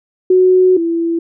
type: tone pair in turn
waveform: sine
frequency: 369.3 / 334.4 Hz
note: F#4 / E4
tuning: -3 / +25 cents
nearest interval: major second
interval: 172 cents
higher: first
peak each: -6 / -13 dBFS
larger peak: first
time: 0.3-0.77 / 0.77-1.19 s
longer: first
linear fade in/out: 5 ms
effects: none